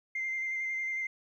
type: tone with vibrato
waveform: sine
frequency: 2091 Hz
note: C7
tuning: 2 cents flat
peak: -30 dBFS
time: 0.15-1.07 s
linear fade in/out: 5 ms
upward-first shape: square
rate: 11 Hz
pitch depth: 14 cents each way
effects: tanh soft clip ceiling -27 dBFS + 12-bit